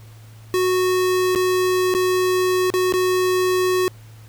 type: tone with dropouts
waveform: square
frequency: 368 Hz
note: F#4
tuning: 9 cents flat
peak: -17 dBFS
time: 0.54-3.88 s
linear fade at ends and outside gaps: 0 ms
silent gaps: 1.35-1.358 / 1.94-1.949 / 2.702-2.739 / 2.924-2.938 s
effects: added 110 Hz sine -40 dBFS peak until 4.28 s + pink hiss -51 dBFS RMS until 4.28 s